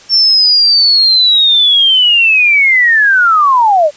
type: linear sweep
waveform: sine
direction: down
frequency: 5450 to 564 Hz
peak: -5 dBFS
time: 0.09-3.91 s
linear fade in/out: 50 ms
effects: white hiss -39 dBFS RMS until 3.96 s + resampled to 16000 Hz